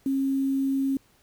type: tone with quantisation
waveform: sine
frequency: 270.8 Hz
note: C#4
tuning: 40 cents flat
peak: -22 dBFS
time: 0.06-0.97 s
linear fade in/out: 2 ms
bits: 8
effects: pink hiss -62 dBFS RMS until 1.22 s